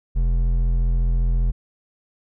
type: tone with hard clipping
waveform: triangle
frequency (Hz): 42.62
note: F1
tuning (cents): -41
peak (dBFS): -18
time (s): 0.15-1.52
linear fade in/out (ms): 20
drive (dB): 11
effects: none